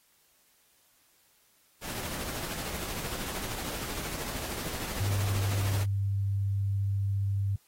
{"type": "noise with tremolo", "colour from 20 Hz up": "pink", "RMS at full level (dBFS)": -35, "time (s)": [1.81, 5.86], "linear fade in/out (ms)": 50, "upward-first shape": "triangle", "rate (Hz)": 13, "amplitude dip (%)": 40}
{"type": "tone", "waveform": "sine", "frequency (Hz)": 99, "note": "G2", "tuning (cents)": 18, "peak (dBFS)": -26, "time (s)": [5, 7.56], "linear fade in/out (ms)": 5}
{"effects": ["white hiss -66 dBFS RMS until 7.67 s", "AAC 48 kbps"]}